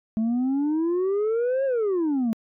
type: exponential two-way sweep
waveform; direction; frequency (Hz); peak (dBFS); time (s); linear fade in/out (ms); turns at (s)
sine; up then down; 216.5 to 552 to 216.5; -18; 0.17-2.33; 0; 1.65
effects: tanh soft clip ceiling -20 dBFS